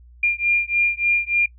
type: beating tone pair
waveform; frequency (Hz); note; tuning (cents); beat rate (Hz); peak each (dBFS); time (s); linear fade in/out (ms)
sine; 2400 / 2403.4; D7 / D7; +37 / +39; 3.4; -20; 0.23-1.46; 5
effects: noise-tail reverb RT60 0.1 s tail -21 dB re dry + added 60 Hz sine -44 dBFS peak until 1.58 s